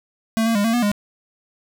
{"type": "tone with pitch steps", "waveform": "square", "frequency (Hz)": [223.8, 228.2, 203.4, 227.5, 241.7, 205.5], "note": ["A3", "A#3", "G#3", "A#3", "B3", "G#3"], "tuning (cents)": [30, -37, -36, -42, -37, -18], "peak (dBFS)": -17, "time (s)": [0.37, 0.916], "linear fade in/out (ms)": 0, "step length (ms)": 91, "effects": []}